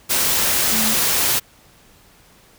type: tone in noise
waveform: sine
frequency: 220 Hz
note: A3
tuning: in tune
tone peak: -24 dBFS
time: 0.71-0.95 s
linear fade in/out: 20 ms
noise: white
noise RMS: -18 dBFS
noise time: 0.09-1.4 s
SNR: -9 dB
effects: pink hiss -51 dBFS RMS until 2.58 s